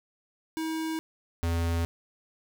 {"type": "tone pair in turn", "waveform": "square", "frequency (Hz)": [320, 84.05], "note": ["D#4", "E2"], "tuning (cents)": [49, 34], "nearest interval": "octave + major seventh", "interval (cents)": 2315, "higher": "first", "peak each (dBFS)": [-30, -26], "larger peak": "second", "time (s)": [[0.57, 0.99], [1.43, 1.85]], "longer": "neither", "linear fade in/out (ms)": 0, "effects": []}